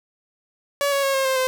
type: tone with pitch steps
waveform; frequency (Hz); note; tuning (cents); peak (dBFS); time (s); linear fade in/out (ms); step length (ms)
sawtooth; 567 / 556.6 / 546.4 / 536.4 / 526.6 / 516.9; C#5 / C#5 / C#5 / C5 / C5 / C5; +39 / +7 / -25 / +43 / +11 / -21; -15; 0.81-1.47; 0; 110
effects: none